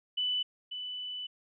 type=tone pair in turn; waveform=sine; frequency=2988 / 2988 Hz; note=F#7 / F#7; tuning=+16 / +16 cents; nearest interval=unison; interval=0 cents; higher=neither; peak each=-28 / -36 dBFS; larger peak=first; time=0.17-0.43 / 0.71-1.27 s; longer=second; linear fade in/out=10 ms; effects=none